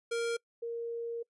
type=tone pair in turn; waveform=square / sine; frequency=466.2 / 466.2 Hz; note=A#4 / A#4; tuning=0 / 0 cents; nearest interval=unison; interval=0 cents; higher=neither; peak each=-31 / -34 dBFS; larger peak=first; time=0.11-0.37 / 0.62-1.23 s; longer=second; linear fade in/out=10 ms; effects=noise-tail reverb RT60 0.1 s tail -25 dB re dry + resampled to 24000 Hz